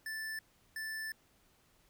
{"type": "tone bursts at uneven times", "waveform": "square", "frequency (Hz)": 1760, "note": "A6", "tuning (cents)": 0, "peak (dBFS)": -39, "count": 2, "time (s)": [[0.06, 0.39], [0.76, 1.12]], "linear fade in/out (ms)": 2, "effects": ["pink hiss -69 dBFS RMS until 1.89 s"]}